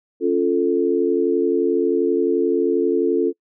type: chord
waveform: sine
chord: Db augmented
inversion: none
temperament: equal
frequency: 277.2 / 349.2 / 440 Hz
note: Db4 / F4 / A4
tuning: 0 / 0 / 0 cents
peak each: -22 / -19 / -19 dBFS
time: 0.2-3.33 s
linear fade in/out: 50 ms
effects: noise-tail reverb RT60 0.1 s tail -25 dB re dry